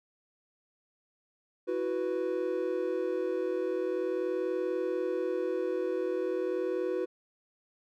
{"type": "chord", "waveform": "triangle", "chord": "E suspended second", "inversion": "none", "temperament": "equal", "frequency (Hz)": [329.6, 370, 493.9], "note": ["E4", "F#4", "B4"], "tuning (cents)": [0, 0, 0], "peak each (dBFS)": [-34, -30, -31], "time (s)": [1.67, 7.06], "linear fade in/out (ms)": 20, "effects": []}